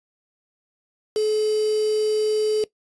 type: tone with quantisation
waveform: sine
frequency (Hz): 428.3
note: A4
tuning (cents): -47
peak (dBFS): -18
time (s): 1.16-2.64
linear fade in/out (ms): 2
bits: 5
effects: noise-tail reverb RT60 0.1 s tail -19 dB re dry + resampled to 22050 Hz